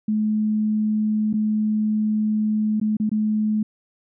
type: tone with dropouts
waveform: sine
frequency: 214.2 Hz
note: A3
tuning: 46 cents flat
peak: -18 dBFS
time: 0.08-3.63 s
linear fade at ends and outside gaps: 5 ms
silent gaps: 1.33-1.338 / 2.8-2.813 / 2.969-2.999 / 3.094-3.115 s
effects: none